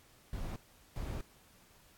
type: noise bursts at uneven times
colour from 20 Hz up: brown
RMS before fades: -39 dBFS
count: 2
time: 0.33-0.56 / 0.96-1.21 s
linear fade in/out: 2 ms
effects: pink hiss -63 dBFS RMS until 1.97 s + AAC 64 kbps